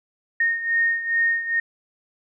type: beating tone pair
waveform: sine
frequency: 1845 / 1847.4 Hz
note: A#6 / A#6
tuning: -18 / -16 cents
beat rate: 2.4 Hz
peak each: -20 / -25 dBFS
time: 0.4-1.6 s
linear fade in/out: 5 ms
effects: none